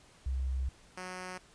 sine / 5% pulse tone pair in turn, 65.41 / 183.46 Hz, C2 / F#3, 0 / -14 cents, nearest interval octave + tritone, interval 1786 cents, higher second, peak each -30 / -29 dBFS, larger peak second, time 0.26-0.69 / 0.97-1.38 s, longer first, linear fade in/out 5 ms, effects pink hiss -60 dBFS RMS until 1.54 s + resampled to 22050 Hz

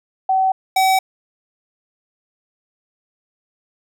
sine / square tone pair in turn, 761 / 761 Hz, F#5 / F#5, +48 / +48 cents, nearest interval unison, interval 0 cents, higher neither, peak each -13 dBFS, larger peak neither, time 0.29-0.52 / 0.76-0.99 s, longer neither, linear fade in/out 5 ms, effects none

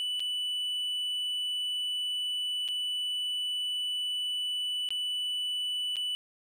triangle tone with dropouts, 2974 Hz, F#7, 8 cents sharp, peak -28 dBFS, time 0-6.15 s, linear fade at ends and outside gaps 0 ms, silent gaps 0.196-0.203 / 2.679-2.686 / 4.889-4.905 / 5.958-5.967 s, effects none

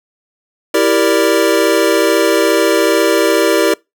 square chord, E half-diminished seventh, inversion none, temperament equal, 329.6 / 392 / 466.2 / 587.3 Hz, E4 / G4 / Bb4 / D5, 0 / 0 / 0 / 0 cents, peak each -16 dBFS, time 0.74-3.74 s, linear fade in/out 5 ms, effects noise-tail reverb RT60 0.2 s tail -24 dB re dry

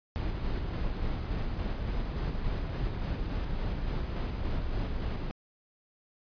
brown noise with tremolo, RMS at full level -31 dBFS, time 0.16-5.31 s, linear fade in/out 0 ms, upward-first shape square, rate 3.5 Hz, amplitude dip 25%, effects resampled to 11025 Hz

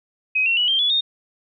sine tone with pitch steps, 2528 / 2725 / 2938 / 3167 / 3414 / 3680 Hz, D#7 / F7 / F#7 / G7 / G#7 / A#7, +27 / -43 / -13 / +17 / +47 / -23 cents, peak -16 dBFS, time 0.35-1.01 s, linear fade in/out 10 ms, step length 110 ms, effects none

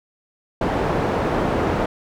white low-pass noise, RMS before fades -21 dBFS, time 0.61-1.86 s, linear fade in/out 5 ms, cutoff 730 Hz, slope 12 dB/octave, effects none

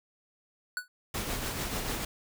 square tone with exponential decay, 1480 Hz, F#6, in tune, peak -28 dBFS, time 0.77-0.88 s, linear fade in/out 1 ms, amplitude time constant 23 ms
pink noise with tremolo, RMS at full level -32 dBFS, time 1.14-2.05 s, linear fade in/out 5 ms, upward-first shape triangle, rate 6.8 Hz, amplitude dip 45%
effects none

